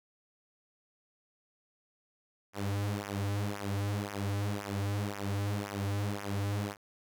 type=tone with flanger; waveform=sawtooth; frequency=101.1 Hz; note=G#2; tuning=46 cents flat; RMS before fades=-34 dBFS; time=2.53-6.77 s; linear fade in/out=50 ms; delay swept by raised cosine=0.23 to 5.63 ms; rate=1.9 Hz; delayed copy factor=-0.9; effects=none